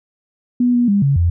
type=tone with pitch steps; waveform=sine; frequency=245.2 / 241.8 / 201.1 / 139.3 / 85.8 Hz; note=B3 / B3 / G3 / C#3 / F2; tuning=-12 / -36 / +44 / +9 / -30 cents; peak=-11 dBFS; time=0.6-1.3 s; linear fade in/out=5 ms; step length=140 ms; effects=none